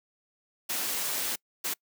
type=noise bursts at uneven times; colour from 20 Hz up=white; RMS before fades=-31 dBFS; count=2; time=0.69-1.36 / 1.64-1.74 s; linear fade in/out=10 ms; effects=noise-tail reverb RT60 0.1 s tail -26 dB re dry + high-pass 200 Hz 12 dB/octave